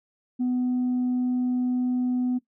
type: tone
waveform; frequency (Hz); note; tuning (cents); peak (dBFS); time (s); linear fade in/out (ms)
sine; 249.9; B3; +21; -20; 0.39-2.39; 20
effects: noise-tail reverb RT60 0.1 s tail -17 dB re dry + tanh soft clip ceiling -20 dBFS